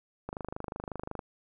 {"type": "click train", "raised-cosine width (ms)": 1, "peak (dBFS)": -22, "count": 24, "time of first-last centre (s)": [0.29, 1.192], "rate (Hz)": 25.5, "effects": []}